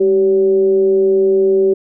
sine tone with frequency modulation, 385.1 Hz, G4, 31 cents flat, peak -9 dBFS, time 0-1.74 s, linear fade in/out 10 ms, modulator 183 Hz, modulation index 0.33, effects none

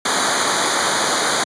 pink noise with comb filter, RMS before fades -18 dBFS, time 0.05-1.44 s, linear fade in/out 5 ms, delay 0.37 ms, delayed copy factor -0.9, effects high-pass 150 Hz 12 dB/octave + resampled to 22050 Hz

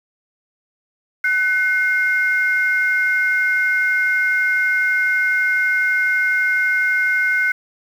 sine tone pair together, 1502 / 2130 Hz, F#6 / C7, +26 / +30 cents, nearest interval tritone, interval 604 cents, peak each -16 / -18 dBFS, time 1.24-7.52 s, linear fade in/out 5 ms, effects tanh soft clip ceiling -7 dBFS + 7-bit

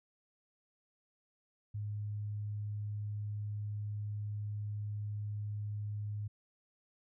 sine tone, 104.3 Hz, G#2, 8 cents sharp, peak -36 dBFS, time 1.74-6.28 s, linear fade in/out 10 ms, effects none

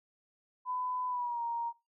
sine tone with pitch glide, 1003 to 935.8 Hz, B5 to A#5, +26 to +6 cents, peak -32 dBFS, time 0.65-1.73 s, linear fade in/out 50 ms, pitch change -120 cents, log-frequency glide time 1.08-1.42 s, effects noise-tail reverb RT60 0.3 s tail -24 dB re dry

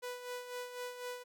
sawtooth tone with tremolo, 493.9 Hz, B4, in tune, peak -35 dBFS, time 0.02-1.24 s, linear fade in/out 20 ms, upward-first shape sine, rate 4 Hz, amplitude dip 60%, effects none

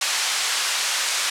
white band-pass noise, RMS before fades -23 dBFS, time 0.01-1.3 s, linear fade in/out 5 ms, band 940 to 7000 Hz, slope 12 dB/octave, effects low-pass 11000 Hz 12 dB/octave

